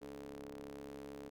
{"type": "ring-modulated tone", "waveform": "sawtooth", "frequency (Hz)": 69, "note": "C#2", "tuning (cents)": -7, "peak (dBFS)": -40, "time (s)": [0.01, 1.3], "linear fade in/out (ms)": 20, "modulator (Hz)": 362, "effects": []}